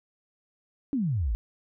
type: exponential sweep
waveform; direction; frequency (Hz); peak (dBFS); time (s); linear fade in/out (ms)
sine; down; 295.8 to 48; -24; 0.93-1.35; 0
effects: none